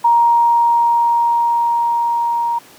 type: tone with level ramp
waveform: sine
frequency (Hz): 939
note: A#5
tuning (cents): +12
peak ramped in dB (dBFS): -8 to -15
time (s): 0.04-2.59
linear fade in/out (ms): 10
effects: pink hiss -43 dBFS RMS until 2.78 s + high-pass 200 Hz 12 dB/octave